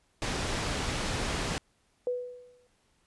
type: low-pass noise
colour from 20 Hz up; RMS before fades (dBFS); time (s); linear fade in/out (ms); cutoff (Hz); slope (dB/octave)
pink; -32; 0.22-1.58; 0; 7100; 12
type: tone with exponential decay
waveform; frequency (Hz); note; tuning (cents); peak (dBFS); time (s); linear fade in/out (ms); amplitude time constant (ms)
sine; 493.9; B4; 0; -25; 2.07-2.67; 1; 130
effects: pink hiss -70 dBFS RMS until 3.06 s + resampled to 24000 Hz